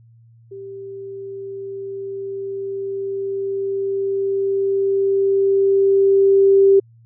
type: tone with level ramp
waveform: sine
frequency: 392 Hz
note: G4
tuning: in tune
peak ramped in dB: -31 to -8 dBFS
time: 0.51-6.8 s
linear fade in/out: 10 ms
effects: added 115 Hz sine -46 dBFS peak until 7.05 s